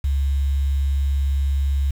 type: tone with quantisation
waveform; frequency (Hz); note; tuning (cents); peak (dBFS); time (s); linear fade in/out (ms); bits
sine; 69.3; C#2; 0; -17; 0.04-1.91; 5; 7
effects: none